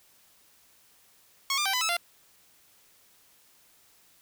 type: tone with pitch steps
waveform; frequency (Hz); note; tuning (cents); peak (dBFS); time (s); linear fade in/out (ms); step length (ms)
10% pulse; 1097 / 1196 / 777 / 1002 / 1303 / 692; C#6 / D6 / G5 / B5 / E6 / F5; -18 / +31 / -16 / +25 / -20 / -16; -17; 1.5-1.968; 2; 78
effects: white hiss -61 dBFS RMS until 4.21 s